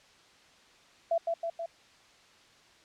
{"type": "tone with echo", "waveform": "sine", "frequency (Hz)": 670, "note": "E5", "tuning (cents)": 28, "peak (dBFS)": -24, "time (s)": [1.11, 1.18], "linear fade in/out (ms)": 5, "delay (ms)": 160, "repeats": 3, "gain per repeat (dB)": -3, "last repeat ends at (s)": 1.66, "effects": ["white hiss -59 dBFS RMS until 2.84 s", "low-pass 5000 Hz 12 dB/octave"]}